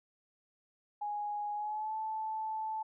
sine tone with pitch glide, 830 to 874.3 Hz, G#5 to A5, -1 to -11 cents, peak -34 dBFS, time 1.01-2.83 s, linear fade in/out 10 ms, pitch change +90 cents, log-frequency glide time 1.54-1.95 s, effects none

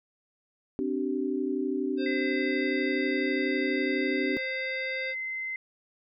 sine chord, C suspended second, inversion none, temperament equal with one note detuned, 261.6 / 293.7 / 383.3 Hz, C4 / D4 / G4, 0 / 0 / -39 cents, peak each -31 dBFS, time 0.79-4.37 s, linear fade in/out 0 ms
harmonic tone, 525 Hz, C5, 6 cents sharp, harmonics 1 / 3 / 5 / 7 / 9, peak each -36 / -41 / -43 / -44 / -46 dBFS, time 1.97-5.15 s, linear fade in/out 50 ms
sine tone with pitch glide, 2030 to 2065 Hz, B6 to C7, +47 to -23 cents, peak -31 dBFS, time 2.06-5.56 s, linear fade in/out 2 ms, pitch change +30 cents, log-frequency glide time 3.45-5.33 s
effects none

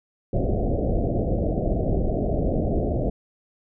pink low-pass noise, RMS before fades -23 dBFS, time 0.33-3.1 s, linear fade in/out 5 ms, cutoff 710 Hz, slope 96 dB/octave, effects none

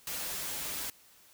white noise with comb filter, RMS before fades -37 dBFS, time 0.07-0.9 s, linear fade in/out 2 ms, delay 8.8 ms, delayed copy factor -0.6, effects white hiss -60 dBFS RMS until 1.33 s

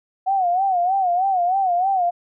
sine tone with vibrato, 740 Hz, F#5, in tune, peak -16 dBFS, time 0.26-2.11 s, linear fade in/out 20 ms, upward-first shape sine, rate 3.2 Hz, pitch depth 110 cents each way, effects none

